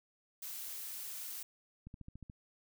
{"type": "noise", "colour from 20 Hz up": "blue", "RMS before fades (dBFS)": -44, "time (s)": [0.42, 1.43], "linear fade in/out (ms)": 5}
{"type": "click train", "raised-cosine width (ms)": 5, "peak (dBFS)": -36, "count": 7, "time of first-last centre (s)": [1.87, 2.299], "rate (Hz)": 14}
{"effects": []}